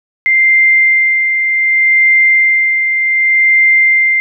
sine tone with tremolo, 2093 Hz, C7, in tune, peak -5 dBFS, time 0.26-4.2 s, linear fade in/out 0 ms, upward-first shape sine, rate 0.66 Hz, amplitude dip 45%, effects none

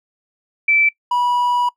sine / triangle tone pair in turn, 2324 / 975.3 Hz, D7 / B5, -19 / -22 cents, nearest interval octave + minor third, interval 1503 cents, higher first, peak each -11 / -13 dBFS, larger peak first, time 0.68-0.89 / 1.11-1.69 s, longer second, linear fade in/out 5 ms, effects noise-tail reverb RT60 0.1 s tail -22 dB re dry

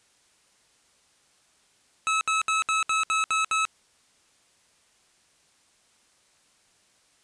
25% pulse tone bursts, 1296 Hz, E6, 30 cents flat, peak -18 dBFS, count 8, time 2.07-3.652 s, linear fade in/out 0 ms, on 140 ms, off 66 ms, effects white hiss -63 dBFS RMS until 7.23 s + resampled to 22050 Hz

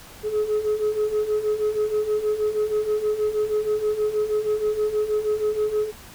sine beating tone pair, 420.9 / 427.2 Hz, G#4 / G#4, +23 / +49 cents, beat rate 6.3 Hz, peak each -24 / -20 dBFS, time 0.23-5.92 s, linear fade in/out 50 ms, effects tanh soft clip ceiling -17 dBFS + pink hiss -44 dBFS RMS until 6.14 s

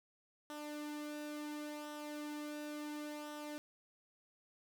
sawtooth tone with flanger, 297.9 Hz, D4, 25 cents sharp, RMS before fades -45 dBFS, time 0.5-3.58 s, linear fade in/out 0 ms, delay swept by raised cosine 0.43 to 2.43 ms, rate 0.71 Hz, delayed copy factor -0.55, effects none

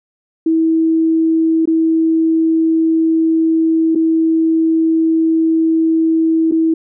sine tone with dropouts, 323.8 Hz, E4, 31 cents flat, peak -10 dBFS, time 0.46-6.74 s, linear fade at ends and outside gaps 5 ms, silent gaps 1.656-1.674 / 3.95-3.956 / 6.513-6.52 s, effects none

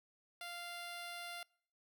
10% pulse tone, 696 Hz, F5, 6 cents flat, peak -36 dBFS, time 0.41-1.43 s, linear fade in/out 2 ms, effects noise-tail reverb RT60 0.6 s tail -26 dB re dry

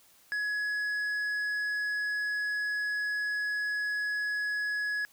sine tone with tanh clipping, 1683 Hz, G#6, 23 cents sharp, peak -30 dBFS, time 0.32-5.05 s, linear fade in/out 0 ms, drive 6 dB, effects white hiss -61 dBFS RMS until 5.12 s

